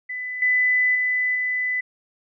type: tone with level steps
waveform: sine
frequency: 2000 Hz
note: B6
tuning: 21 cents sharp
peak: -27 / -16 / -19 / -21 dBFS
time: 0.09-1.81 s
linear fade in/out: 10 ms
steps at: 0.42 / 0.95 / 1.35 s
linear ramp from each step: 2 ms
effects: none